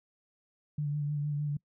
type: tone with vibrato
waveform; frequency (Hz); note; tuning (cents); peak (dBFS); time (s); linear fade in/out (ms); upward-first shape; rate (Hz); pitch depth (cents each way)
sine; 146.83; D3; 0; -29; 0.78-1.57; 5; sine; 6.5; 28
effects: noise-tail reverb RT60 0.1 s tail -25 dB re dry